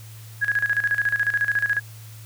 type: tone with tremolo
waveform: sine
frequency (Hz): 1661.2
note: G#6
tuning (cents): 0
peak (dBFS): -17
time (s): 0.41-1.8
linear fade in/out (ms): 20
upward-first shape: square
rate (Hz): 14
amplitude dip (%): 75
effects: added 110 Hz sine -39 dBFS peak until 2.25 s + white hiss -48 dBFS RMS until 2.25 s